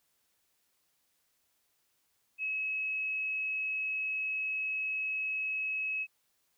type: tone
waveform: sine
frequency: 2570 Hz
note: E7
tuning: 45 cents flat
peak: -31 dBFS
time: 2.38-6.07 s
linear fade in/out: 50 ms
effects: white hiss -75 dBFS RMS until 6.57 s